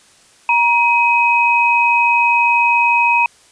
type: tone pair together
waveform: sine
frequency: 947 / 2528 Hz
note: A#5 / D#7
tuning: +27 / +27 cents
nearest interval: octave + perfect fourth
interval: 1700 cents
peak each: -13 dBFS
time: 0.49-3.26 s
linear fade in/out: 2 ms
effects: white hiss -49 dBFS RMS until 3.51 s + resampled to 22050 Hz